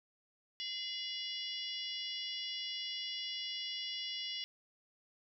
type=harmonic tone with a mistuned harmonic; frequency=684 Hz; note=F5; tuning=36 cents flat; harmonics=3 / 4 / 5 / 6 / 7 / 8; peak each=-49 / -42 / -44 / -52 / -46 / -48 dBFS; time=0.6-4.44 s; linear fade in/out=0 ms; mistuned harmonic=4; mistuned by=+100 cents; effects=none